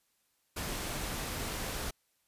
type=noise; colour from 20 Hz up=pink; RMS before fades=-37 dBFS; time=0.56-1.91 s; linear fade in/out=10 ms; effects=white hiss -75 dBFS RMS until 2.27 s + resampled to 32000 Hz